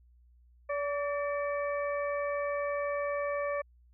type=harmonic tone with a mistuned harmonic; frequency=574 Hz; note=D5; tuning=40 cents flat; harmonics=1 / 2 / 3 / 4; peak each=-31 / -37 / -41 / -43 dBFS; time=0.69-3.62 s; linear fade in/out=10 ms; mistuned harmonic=3; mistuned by=+62 cents; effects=added 60 Hz sine -58 dBFS peak until 3.93 s